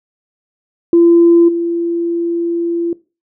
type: tone with level steps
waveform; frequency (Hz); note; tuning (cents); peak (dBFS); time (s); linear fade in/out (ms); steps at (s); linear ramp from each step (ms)
sine; 340; F4; -46; -4 / -14; 0.93-2.93; 2; 1.48; 10
effects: noise-tail reverb RT60 0.3 s tail -20 dB re dry + tanh soft clip ceiling 0 dBFS